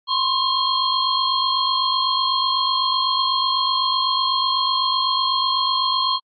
sine tone cluster, 1027 / 1075 / 3237 / 4226 Hz, C6 / C6 / G#7 / C8, -33 / +47 / -45 / +16 cents, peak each -23 dBFS, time 0.07-6.2 s, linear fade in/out 50 ms, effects AAC 48 kbps

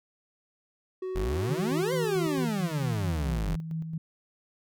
triangle tone with pitch glide, 372.9 to 379.9 Hz, F#4 to F#4, +14 to +46 cents, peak -29 dBFS, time 1.02-2.45 s, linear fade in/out 5 ms, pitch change +32 cents, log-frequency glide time 1.69-2.32 s
40% pulse exponential two-way sweep, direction up then down, 41.2 to 537 to 42.64 Hz, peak -27 dBFS, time 1.15-3.56 s, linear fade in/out 10 ms, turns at 1.93 s
sine tone with tremolo, 161.4 Hz, E3, 36 cents flat, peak -29 dBFS, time 1.49-3.98 s, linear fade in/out 5 ms, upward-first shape square, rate 4.5 Hz, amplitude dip 45%
effects none

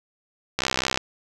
click train, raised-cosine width 0.2 ms, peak -4 dBFS, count 26, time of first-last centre 0.59-0.975 s, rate 65 Hz, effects none

